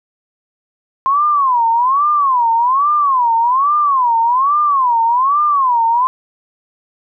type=tone with vibrato; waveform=sine; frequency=1046.5 Hz; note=C6; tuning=in tune; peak=-10 dBFS; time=1.06-6.07 s; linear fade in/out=0 ms; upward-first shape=sine; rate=1.2 Hz; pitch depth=240 cents each way; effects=none